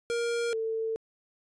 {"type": "tone pair in turn", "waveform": ["square", "sine"], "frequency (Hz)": [470, 446.7], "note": ["A#4", "A4"], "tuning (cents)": [14, 26], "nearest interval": "minor second", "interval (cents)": 88, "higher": "first", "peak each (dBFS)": -28, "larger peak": "neither", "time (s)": [[0.1, 0.53], [0.53, 0.96]], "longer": "neither", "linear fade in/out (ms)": 0, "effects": ["resampled to 22050 Hz"]}